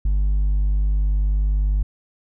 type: tone with hard clipping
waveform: triangle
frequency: 50.1 Hz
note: G1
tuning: 38 cents sharp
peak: -15 dBFS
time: 0.05-1.83 s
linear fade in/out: 5 ms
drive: 1 dB
effects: none